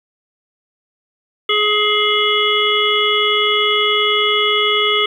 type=harmonic tone; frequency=420.7 Hz; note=G#4; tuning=22 cents sharp; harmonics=1 / 3 / 5 / 7 / 8; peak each=-19 / -19 / -19 / -19 / -19 dBFS; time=1.49-5.06 s; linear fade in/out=5 ms; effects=8-bit